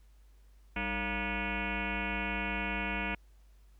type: tone with frequency modulation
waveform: sine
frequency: 1200 Hz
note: D6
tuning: 37 cents sharp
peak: -31 dBFS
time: 0.76-3.15 s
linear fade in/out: 5 ms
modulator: 251 Hz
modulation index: 5.9
effects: added 50 Hz sine -56 dBFS peak until 3.79 s + pink hiss -72 dBFS RMS until 3.79 s